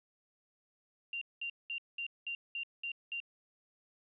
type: tone bursts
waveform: sine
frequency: 2775 Hz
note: F7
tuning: 12 cents flat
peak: -36 dBFS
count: 8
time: 1.13-3.202 s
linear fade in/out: 2 ms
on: 84 ms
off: 200 ms
effects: none